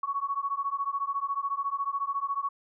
sine beating tone pair, 1108.7 / 1122.7 Hz, C#6 / C#6, 0 / +22 cents, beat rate 14 Hz, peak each -31 dBFS, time 0.03-2.49 s, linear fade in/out 5 ms, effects none

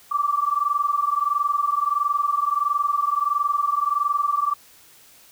sine tone pair together, 1153.2 / 1174.7 Hz, D6 / D6, -32 / 0 cents, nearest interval unison, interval 32 cents, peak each -22 dBFS, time 0.11-4.54 s, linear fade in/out 10 ms, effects white hiss -51 dBFS RMS until 5.31 s

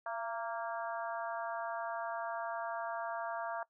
harmonic tone with a mistuned harmonic, 232 Hz, A#3, 8 cents flat, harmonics 3 / 4 / 5 / 6 / 7, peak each -40 / -42 / -44 / -46 / -47 dBFS, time 0.06-3.63 s, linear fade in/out 2 ms, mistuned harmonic 3, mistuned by -44 cents, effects noise-tail reverb RT60 0.1 s tail -20 dB re dry

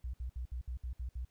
sine tone bursts, 61.4 Hz, B1, 9 cents flat, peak -35 dBFS, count 8, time 0.04-1.249 s, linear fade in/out 5 ms, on 96 ms, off 63 ms, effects tanh soft clip ceiling -33 dBFS + pink hiss -75 dBFS RMS until 1.3 s

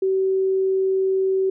sine tone, 381.7 Hz, G4, 46 cents flat, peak -17 dBFS, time 0.02-1.5 s, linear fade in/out 5 ms, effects none

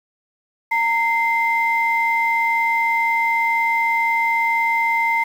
sine tone pair together, 921 / 2085 Hz, A#5 / C7, -21 / -7 cents, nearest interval octave + major second, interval 1414 cents, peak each -18 dBFS, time 0.71-5.24 s, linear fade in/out 10 ms, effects tanh soft clip ceiling -8 dBFS + 7-bit

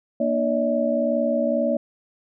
sine tone cluster, 236 / 301.1 / 573 / 635 Hz, A#3 / D4 / D5 / D#5, +22 / +43 / -43 / +35 cents, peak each -24 / -29 / -22 / -26 dBFS, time 0.2-1.77 s, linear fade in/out 5 ms, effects none

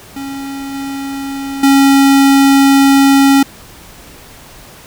square tone with level steps, 274.8 Hz, C#4, 15 cents flat, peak -22 / -20 / -6 dBFS, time 0.16-3.43 s, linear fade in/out 5 ms, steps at 0.74 / 1.63 s, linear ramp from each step 5 ms, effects pink hiss -37 dBFS RMS until 4.86 s

